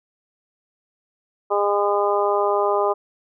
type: harmonic tone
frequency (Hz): 203.6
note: G#3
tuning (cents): -34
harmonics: 2 / 3 / 4 / 5 / 6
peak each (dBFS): -21 / -23 / -24 / -25 / -26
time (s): 1.5-2.94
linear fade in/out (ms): 20
effects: none